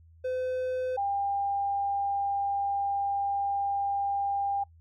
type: tone pair in turn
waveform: triangle / sine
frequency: 510 / 799.4 Hz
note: C5 / G5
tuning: -44 / +34 cents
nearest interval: minor sixth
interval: 778 cents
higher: second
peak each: -26 / -26 dBFS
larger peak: neither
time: 0.24-0.97 / 0.97-4.64 s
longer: second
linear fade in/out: 10 ms
effects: noise-tail reverb RT60 0.1 s tail -24 dB re dry + added 82 Hz sine -53 dBFS peak until 4.8 s